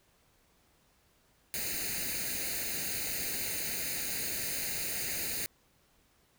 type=noise with comb filter; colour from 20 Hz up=white; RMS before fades=-35 dBFS; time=1.54-5.46 s; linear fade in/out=0 ms; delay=0.45 ms; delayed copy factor=+0.8; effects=pink hiss -68 dBFS RMS until 6.38 s